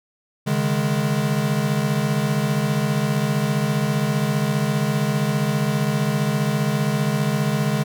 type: chord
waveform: square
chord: C# suspended second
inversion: none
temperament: equal with one note detuned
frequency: 138.59 / 153.69 / 207.7 Hz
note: C#3 / D#3 / G#3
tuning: 0 / -21 / 0 cents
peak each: -24 dBFS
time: 0.46-7.84 s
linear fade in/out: 20 ms
effects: none